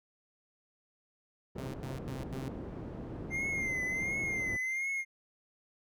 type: low-pass noise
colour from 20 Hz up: white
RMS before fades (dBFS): -42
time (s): 1.55-4.57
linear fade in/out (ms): 10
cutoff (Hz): 330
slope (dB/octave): 12
type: tone bursts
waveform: sawtooth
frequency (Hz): 132.2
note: C3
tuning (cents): +18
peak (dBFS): -36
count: 4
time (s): 1.58-2.484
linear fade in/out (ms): 2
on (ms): 160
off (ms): 88
type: tone with vibrato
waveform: triangle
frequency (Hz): 2093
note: C7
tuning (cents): 0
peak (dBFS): -30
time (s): 3.3-5.05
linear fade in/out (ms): 50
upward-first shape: triangle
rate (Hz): 1.4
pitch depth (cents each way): 81
effects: none